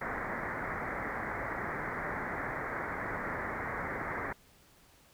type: low-pass noise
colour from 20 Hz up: white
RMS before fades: -37 dBFS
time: 0.01-4.33 s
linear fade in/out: 5 ms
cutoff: 2100 Hz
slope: 96 dB/octave
effects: pink hiss -62 dBFS RMS until 5.13 s